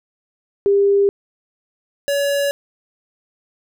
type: tone pair in turn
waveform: sine / square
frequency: 400 / 565.7 Hz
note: G4 / C#5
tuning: +35 / +35 cents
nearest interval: tritone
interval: 600 cents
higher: second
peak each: -11 / -17 dBFS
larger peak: first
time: 0.66-1.09 / 2.08-2.51 s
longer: neither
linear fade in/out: 0 ms
effects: none